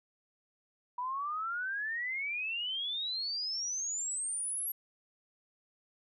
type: exponential sweep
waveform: sine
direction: up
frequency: 971 to 11650 Hz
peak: -33 dBFS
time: 0.98-4.72 s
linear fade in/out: 5 ms
effects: none